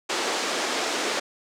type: band-pass noise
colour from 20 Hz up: pink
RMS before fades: -27 dBFS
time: 0.09-1.2 s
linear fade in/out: 10 ms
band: 310 to 7500 Hz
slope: 24 dB/octave
effects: none